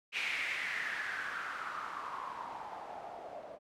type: noise with low-pass filter sweep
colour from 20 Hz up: blue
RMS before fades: -40 dBFS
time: 0.12-3.59 s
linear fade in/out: 50 ms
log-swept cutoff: 2500 to 600 Hz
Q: 5.2
effects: none